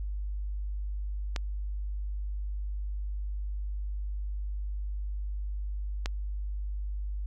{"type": "clicks", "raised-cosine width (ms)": 0.2, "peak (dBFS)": -15, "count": 2, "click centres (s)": [1.362, 6.059], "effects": ["added 50 Hz sine -31 dBFS peak until 7.26 s"]}